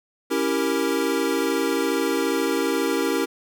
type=chord; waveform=square; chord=C# diminished seventh; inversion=none; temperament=equal; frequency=277.2 / 329.6 / 392 / 466.2 Hz; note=C#4 / E4 / G4 / Bb4; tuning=0 / 0 / 0 / 0 cents; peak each=-27 dBFS; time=0.3-3.26 s; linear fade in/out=20 ms; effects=none